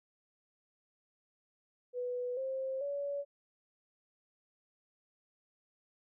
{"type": "tone with pitch steps", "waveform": "sine", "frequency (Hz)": [493.9, 529.3, 567.3], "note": ["B4", "C5", "C#5"], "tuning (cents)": [0, 20, 40], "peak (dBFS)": -34, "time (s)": [1.93, 3.25], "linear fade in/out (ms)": 50, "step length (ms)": 440, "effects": []}